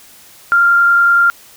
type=tone with frequency modulation; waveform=sine; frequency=1392 Hz; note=F6; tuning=6 cents flat; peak=-7 dBFS; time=0.52-1.3 s; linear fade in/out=0 ms; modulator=30.6 Hz; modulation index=0.39; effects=white hiss -42 dBFS RMS until 1.56 s